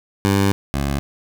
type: tone pair in turn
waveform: 15% pulse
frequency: 98.8 / 69.86 Hz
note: G2 / C#2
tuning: +14 / +14 cents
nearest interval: tritone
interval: 600 cents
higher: first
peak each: -8 / -13 dBFS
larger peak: first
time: 0.25-0.52 / 0.74-0.99 s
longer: first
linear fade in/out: 0 ms
effects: none